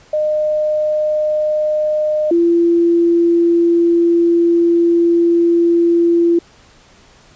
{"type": "tone pair in turn", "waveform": "sine", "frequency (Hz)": [610, 340.4], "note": ["D#5", "F4"], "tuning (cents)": [-34, -44], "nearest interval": "minor seventh", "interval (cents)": 1010, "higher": "first", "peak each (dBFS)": [-13, -9], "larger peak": "second", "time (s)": [[0.13, 2.31], [2.31, 6.39]], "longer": "second", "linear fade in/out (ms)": 5, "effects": ["pink hiss -47 dBFS RMS until 7.35 s", "resampled to 16000 Hz"]}